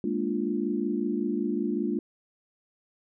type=chord; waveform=sine; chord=Bb dominant seventh; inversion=third; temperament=equal; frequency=207.7 / 233.1 / 293.7 / 349.2 Hz; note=Ab3 / Bb3 / D4 / F4; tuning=0 / 0 / 0 / 0 cents; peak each=-31 dBFS; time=0.04-1.99 s; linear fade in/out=2 ms; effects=none